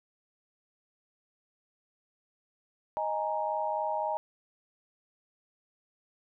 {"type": "chord", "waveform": "sine", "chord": "D# suspended fourth", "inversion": "none", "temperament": "just", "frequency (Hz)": [622.3, 829.7, 933.4], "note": ["D#5", "G#5", "A#5"], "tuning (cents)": [0, -2, 2], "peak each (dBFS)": -33, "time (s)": [2.97, 4.17], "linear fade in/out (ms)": 0, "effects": []}